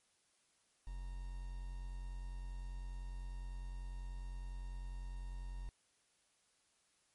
triangle tone with quantisation, 45 Hz, F#1, 47 cents flat, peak -40 dBFS, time 0.87-5.69 s, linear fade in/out 0 ms, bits 10, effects white hiss -75 dBFS RMS until 7.14 s + MP3 48 kbps

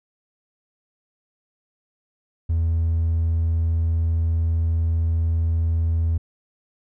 triangle tone, 82.41 Hz, E2, in tune, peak -15 dBFS, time 2.49-6.18 s, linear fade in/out 10 ms, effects tanh soft clip ceiling -13 dBFS

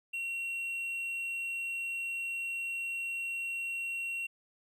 triangle tone, 2736 Hz, F7, 36 cents flat, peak -32 dBFS, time 0.13-4.27 s, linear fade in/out 10 ms, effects none

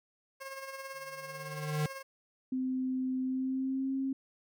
15% pulse tone with tremolo, 539 Hz, C#5, 49 cents flat, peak -33 dBFS, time 0.4-2.03 s, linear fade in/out 20 ms, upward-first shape sine, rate 18 Hz, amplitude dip 50%
square tone with exponential growth, 151.6 Hz, D#3, 45 cents flat, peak -28 dBFS, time 0.94-1.86 s, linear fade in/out 2 ms, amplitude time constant 200 ms
sine tone with pitch glide, 258.4 to 268 Hz, C4 to C4, -21 to +42 cents, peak -30 dBFS, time 2.52-4.13 s, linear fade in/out 5 ms, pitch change +63 cents, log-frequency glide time 3.22-3.93 s
effects none

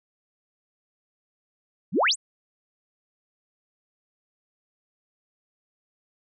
sine exponential sweep, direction up, 138.59 to 9800 Hz, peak -18 dBFS, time 1.92-2.16 s, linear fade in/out 50 ms, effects none

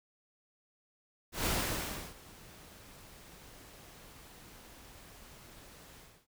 pink noise with ADSR envelope, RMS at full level -31 dBFS, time 1.32-6.27 s, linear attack 140 ms, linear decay 670 ms, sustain -23 dB, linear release 280 ms, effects none

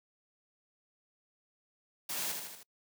white noise with echo, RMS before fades -37 dBFS, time 2.09-2.32 s, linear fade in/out 5 ms, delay 78 ms, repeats 4, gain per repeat -4 dB, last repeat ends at 2.632 s, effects noise-tail reverb RT60 0.1 s tail -26 dB re dry + high-pass 150 Hz 12 dB/octave

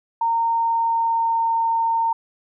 sine tone with pitch glide, 920 to 913.6 Hz, A#5 to A#5, -23 to -35 cents, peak -17 dBFS, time 0.21-2.13 s, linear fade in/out 5 ms, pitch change -12 cents, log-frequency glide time 0.54-1.53 s, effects none

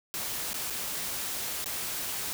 white noise with dropouts, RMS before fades -34 dBFS, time 0.14-2.33 s, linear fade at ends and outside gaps 0 ms, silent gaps 0.532-0.542 / 0.701-0.705 / 1.643-1.659 s, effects none

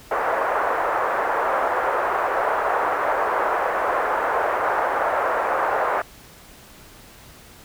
pink band-pass noise, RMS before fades -22 dBFS, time 0.11-6.02 s, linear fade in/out 5 ms, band 510 to 1500 Hz, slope 24 dB/octave, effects pink hiss -46 dBFS RMS until 7.64 s

